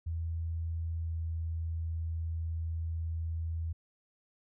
sine tone with pitch glide, 82.41 to 81.89 Hz, E2 to E2, 0 to -11 cents, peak -32 dBFS, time 0.06-3.73 s, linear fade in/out 10 ms, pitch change -11 cents, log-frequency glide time 1.02-1.11 s, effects none

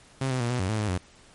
sawtooth tone with pitch steps, 133.3 / 128.4 / 119.1 / 124.2 / 93.6 / 109 / 105.8 / 91.1 Hz, C3 / C3 / A#2 / B2 / F#2 / A2 / G#2 / F#2, +33 / -32 / +38 / +10 / +20 / -16 / +33 / -26 cents, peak -21 dBFS, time 0.21-0.978 s, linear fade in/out 5 ms, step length 96 ms, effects pink hiss -54 dBFS RMS until 1.34 s + MP3 48 kbps

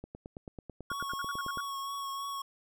click train, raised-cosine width 2 ms, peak -29 dBFS, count 15, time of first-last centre 0.04-1.573 s, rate 9.13 Hz
square tone with vibrato, 1106 Hz, C#6, 4 cents flat, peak -36 dBFS, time 0.9-2.42 s, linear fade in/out 5 ms, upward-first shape triangle, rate 3.1 Hz, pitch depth 24 cents each way
sine tone bursts, 1424 Hz, F6, 33 cents sharp, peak -34 dBFS, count 8, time 0.9-1.605 s, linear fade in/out 2 ms, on 26 ms, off 71 ms
effects none

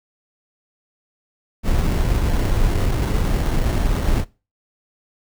brown noise with sample-and-hold, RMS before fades -18 dBFS, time 1.63-4.25 s, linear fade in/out 50 ms, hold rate 2450 Hz, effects noise-tail reverb RT60 0.3 s tail -21 dB re dry

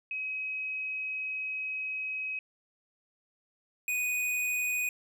sine / square tone pair in turn, 2541 / 2484 Hz, D#7 / D#7, +36 / -3 cents, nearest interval unison, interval 39 cents, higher first, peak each -32 / -29 dBFS, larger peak second, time 0.11-2.39 / 3.88-4.89 s, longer first, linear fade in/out 2 ms, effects none

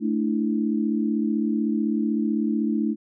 sine chord, A suspended fourth, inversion none, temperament equal, 220 / 293.7 / 329.6 Hz, A3 / D4 / E4, 0 / 0 / 0 cents, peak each -23 / -26 / -28 dBFS, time 0-2.96 s, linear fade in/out 50 ms, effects none

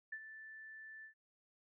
sine tone with ADSR envelope, 1760 Hz, A6, in tune, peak -40 dBFS, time 0.12-1.14 s, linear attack 7 ms, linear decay 59 ms, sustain -10 dB, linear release 99 ms, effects none

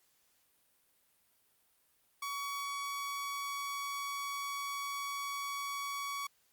sawtooth tone, 1127 Hz, C#6, 28 cents sharp, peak -33 dBFS, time 2.22-6.27 s, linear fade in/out 5 ms, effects white hiss -72 dBFS RMS until 6.52 s + Opus 48 kbps

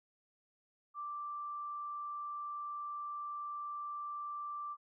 sine tone, 1174.7 Hz, D6, in tune, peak -39 dBFS, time 0.94-4.77 s, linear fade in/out 50 ms, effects none

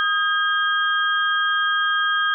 sine tone cluster, 1251 / 1615 / 3227 Hz, D#6 / G#6 / G7, +9 / -49 / +50 cents, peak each -22 / -20 / -26 dBFS, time 0-2.34 s, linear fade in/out 0 ms, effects none

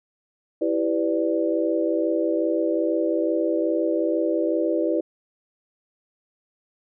sine chord, E minor seventh, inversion none, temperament equal with one note detuned, 329.6 / 392 / 501.6 / 587.3 Hz, E4 / G4 / B4 / D5, 0 / 0 / +27 / 0 cents, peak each -23 / -28 / -26 / -26 dBFS, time 0.61-5.01 s, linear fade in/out 10 ms, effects none

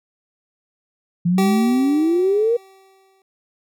sine exponential sweep, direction up, 169.6 to 483.8 Hz, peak -14 dBFS, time 1.25-2.57 s, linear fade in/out 10 ms
25% pulse tone with exponential decay, 384.8 Hz, G4, 32 cents flat, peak -14 dBFS, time 1.38-3.22 s, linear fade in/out 2 ms, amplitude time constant 400 ms
effects none

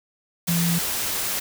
sine tone in noise, 170.2 Hz, F3, 44 cents flat, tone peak -20 dBFS, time 0.48-0.79 s, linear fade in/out 10 ms, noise white, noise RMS -26 dBFS, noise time 0.47-1.4 s, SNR +3 dB, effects none

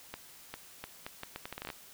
accelerating click train, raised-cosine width 0.3 ms, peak -23 dBFS, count 14, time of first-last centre 0.14-1.702 s, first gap 400 ms, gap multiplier 0.75, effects white hiss -54 dBFS RMS until 1.93 s

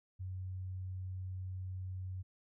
sine tone, 93 Hz, F#2, 9 cents sharp, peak -39 dBFS, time 0.19-2.23 s, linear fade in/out 20 ms, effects none

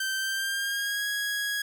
sawtooth tone with pitch glide, 1556 to 1658.1 Hz, G6 to G#6, -13 to -3 cents, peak -24 dBFS, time 0-1.62 s, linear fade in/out 5 ms, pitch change +110 cents, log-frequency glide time 0.19-1.07 s, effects none

